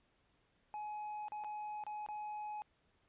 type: tone with dropouts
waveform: triangle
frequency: 843 Hz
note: G#5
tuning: 26 cents sharp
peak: -39 dBFS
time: 0.74-2.62 s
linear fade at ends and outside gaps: 0 ms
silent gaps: 1.283-1.32 / 1.438-1.445 / 1.838-1.866 / 2.063-2.087 s
effects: pink hiss -75 dBFS RMS until 3.08 s + resampled to 8000 Hz